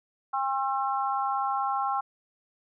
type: harmonic tone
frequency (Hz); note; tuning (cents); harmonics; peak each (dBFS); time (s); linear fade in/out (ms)
268.4; C4; +44; 3 / 4 / 5; -28 / -30 / -32; 0.33-2.01; 10
effects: none